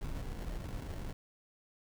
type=noise with sample-and-hold; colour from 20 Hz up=brown; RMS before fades=-40 dBFS; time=0.01-1.13 s; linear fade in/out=5 ms; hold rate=1225 Hz; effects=none